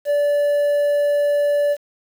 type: tone with quantisation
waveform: triangle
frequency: 580 Hz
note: D5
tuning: 22 cents flat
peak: -13 dBFS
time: 0.05-1.77 s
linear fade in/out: 50 ms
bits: 7
effects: none